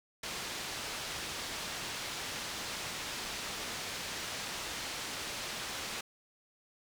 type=low-pass noise; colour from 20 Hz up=white; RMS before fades=-40 dBFS; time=0.23-6.01 s; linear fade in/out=5 ms; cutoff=5300 Hz; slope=12 dB/octave; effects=none